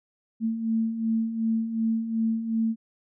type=beating tone pair; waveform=sine; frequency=222.6 / 225.3 Hz; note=A3 / A3; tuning=+20 / +41 cents; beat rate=2.7 Hz; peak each=-31 / -24 dBFS; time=0.4-2.76 s; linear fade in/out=50 ms; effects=none